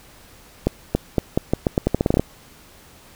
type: accelerating click train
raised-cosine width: 2 ms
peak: -3 dBFS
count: 15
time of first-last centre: 0.67-2.196 s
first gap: 280 ms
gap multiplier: 0.83
effects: pink hiss -48 dBFS RMS until 3.15 s